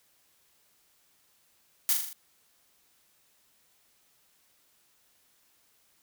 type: noise with echo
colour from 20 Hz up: blue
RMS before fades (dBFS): -24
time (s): 1.89-1.93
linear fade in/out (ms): 0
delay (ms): 40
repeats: 5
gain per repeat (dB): -4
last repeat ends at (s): 2.13
effects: white hiss -67 dBFS RMS until 6.02 s